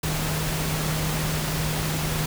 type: tone in noise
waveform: sine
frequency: 155.56 Hz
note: D#3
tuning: in tune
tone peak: -27 dBFS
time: 0.03-2.26 s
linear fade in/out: 5 ms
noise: pink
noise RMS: -28 dBFS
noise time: 0.03-2.26 s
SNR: -2 dB
effects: none